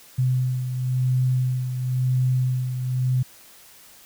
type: beating tone pair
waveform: sine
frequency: 127.5 / 128.47 Hz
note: C3 / C3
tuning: -44 / -31 cents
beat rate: 0.97 Hz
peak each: -20 / -28 dBFS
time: 0.18-3.23 s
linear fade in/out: 10 ms
effects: white hiss -49 dBFS RMS until 4.05 s